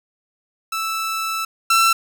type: tone pair in turn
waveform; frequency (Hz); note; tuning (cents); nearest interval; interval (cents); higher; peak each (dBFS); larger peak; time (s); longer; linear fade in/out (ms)
sawtooth; 1318.5 / 1340.8; E6 / E6; 0 / +29; unison; 29; second; -18 / -9; second; 0.72-1.45 / 1.7-1.93; first; 5
effects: none